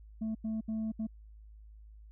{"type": "tone bursts at uneven times", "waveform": "sine", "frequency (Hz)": 220, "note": "A3", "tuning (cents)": 0, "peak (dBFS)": -29, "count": 4, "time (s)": [[0.21, 0.35], [0.44, 0.61], [0.68, 0.92], [0.99, 1.07]], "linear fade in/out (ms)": 10, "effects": ["tanh soft clip ceiling -31 dBFS", "added 53 Hz sine -50 dBFS peak until 2.11 s"]}